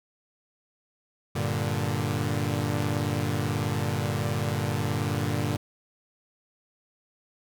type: chord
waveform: sawtooth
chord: G minor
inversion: none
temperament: equal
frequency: 98 / 116.54 / 146.83 Hz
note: G2 / Bb2 / D3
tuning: 0 / 0 / 0 cents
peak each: -26 dBFS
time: 1.35-5.57 s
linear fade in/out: 10 ms
effects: none